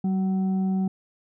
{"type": "tone with frequency modulation", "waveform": "sine", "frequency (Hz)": 190.3, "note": "F#3", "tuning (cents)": 49, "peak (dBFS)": -21, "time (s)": [0.04, 0.88], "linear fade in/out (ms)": 5, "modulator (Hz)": 564, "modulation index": 0.26, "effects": []}